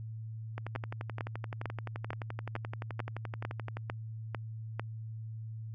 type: two click trains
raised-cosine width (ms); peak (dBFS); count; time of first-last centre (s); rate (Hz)
0.5; -24 / -20; 38 / 10; 0.58-3.77 / 0.76-4.796; 11.6 / 2.23
effects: added 111 Hz sine -39 dBFS peak until 5.74 s